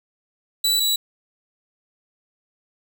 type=tone pair in turn; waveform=sawtooth; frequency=3951 / 3921 Hz; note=B7 / B7; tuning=0 / -13 cents; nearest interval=unison; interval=13 cents; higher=first; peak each=-14 / -15 dBFS; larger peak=first; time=0.64-0.8 / 0.8-0.96 s; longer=neither; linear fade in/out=5 ms; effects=none